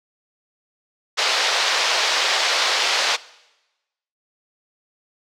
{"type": "band-pass noise", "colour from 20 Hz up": "white", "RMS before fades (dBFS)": -20, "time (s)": [1.17, 3.17], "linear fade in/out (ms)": 20, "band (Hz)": [480, 5100], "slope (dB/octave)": 24, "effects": ["noise-tail reverb RT60 1.0 s tail -20 dB re dry"]}